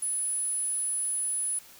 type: tone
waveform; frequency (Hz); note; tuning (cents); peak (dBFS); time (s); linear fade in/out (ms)
sine; 10100; D#9; +25; -27; 0.02-1.59; 5
effects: white hiss -52 dBFS RMS until 1.79 s